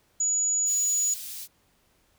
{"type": "tone", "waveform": "sine", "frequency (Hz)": 6860, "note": "A8", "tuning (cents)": -45, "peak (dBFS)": -22, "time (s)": [0.2, 1.14], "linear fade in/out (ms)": 5}
{"type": "high-pass noise", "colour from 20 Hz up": "white", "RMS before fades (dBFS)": -38, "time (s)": [0.65, 1.48], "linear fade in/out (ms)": 50, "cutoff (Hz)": 3700, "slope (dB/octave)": 12}
{"effects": ["pink hiss -66 dBFS RMS until 2.18 s"]}